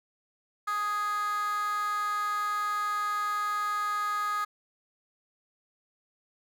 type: tone with high-pass filter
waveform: 15% pulse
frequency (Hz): 415.3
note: G#4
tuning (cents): 0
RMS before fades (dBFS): -30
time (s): 0.67-4.45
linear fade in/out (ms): 10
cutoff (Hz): 1300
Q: 6.7
effects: none